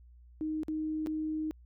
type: tone with dropouts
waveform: sine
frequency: 311.1 Hz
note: D#4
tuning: in tune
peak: -31 dBFS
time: 0.41-1.51 s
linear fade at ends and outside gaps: 0 ms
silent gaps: 0.633-0.683 / 1.062-1.07 s
effects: added 60 Hz sine -53 dBFS peak until 1.65 s